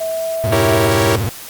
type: tone with pitch glide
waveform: sine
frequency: 650 to 654.1 Hz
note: E5 to E5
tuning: -24 to -14 cents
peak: -18 dBFS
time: 0-0.87 s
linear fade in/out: 10 ms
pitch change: +10 cents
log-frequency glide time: 0.11-0.2 s
type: tone with vibrato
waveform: 40% pulse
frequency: 103.83 Hz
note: G#2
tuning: in tune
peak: -16 dBFS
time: 0.44-1.29 s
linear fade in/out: 0 ms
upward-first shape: sine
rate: 17 Hz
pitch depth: 270 cents each way
type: chord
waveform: sawtooth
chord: E diminished seventh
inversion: none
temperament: equal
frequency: 329.6 / 392 / 466.2 / 554.4 Hz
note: E4 / G4 / Bb4 / Db5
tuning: 0 / 0 / 0 / 0 cents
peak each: -15 dBFS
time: 0.52-1.16 s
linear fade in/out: 5 ms
effects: white hiss -33 dBFS RMS until 1.49 s + Opus 48 kbps